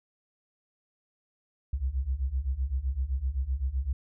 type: beating tone pair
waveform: sine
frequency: 61.74 / 69.54 Hz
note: B1 / C#2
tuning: 0 / +6 cents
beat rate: 7.8 Hz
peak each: -31 / -29 dBFS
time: 1.73-3.93 s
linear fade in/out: 5 ms
effects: none